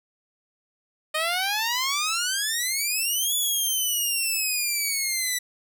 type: exponential two-way sweep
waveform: 10% pulse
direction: up then down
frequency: 610 to 3455 to 1961 Hz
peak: -15 dBFS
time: 1.14-5.39 s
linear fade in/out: 10 ms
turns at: 3.35 s
effects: none